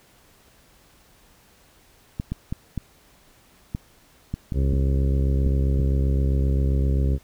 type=clicks; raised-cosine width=5 ms; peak=-14 dBFS; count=10; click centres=2.199 / 2.32 / 2.525 / 2.777 / 3.749 / 4.34 / 4.522 / 4.734 / 5.467 / 5.797 s
type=harmonic tone; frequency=67.6 Hz; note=C#2; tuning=43 cents flat; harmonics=1 / 2 / 3 / 4 / 5 / 6 / 7 / 8; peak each=-19 / -25 / -33 / -33 / -38 / -35 / -41 / -41 dBFS; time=4.53-7.19 s; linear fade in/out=50 ms
effects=pink hiss -56 dBFS RMS until 7.23 s